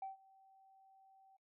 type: tone with ADSR envelope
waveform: sine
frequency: 772 Hz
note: G5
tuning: 27 cents flat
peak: -39 dBFS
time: 0.02-1.37 s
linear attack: 4 ms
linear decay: 140 ms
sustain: -24 dB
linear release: 9 ms
effects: noise-tail reverb RT60 0.1 s tail -17 dB re dry + tanh soft clip ceiling -38 dBFS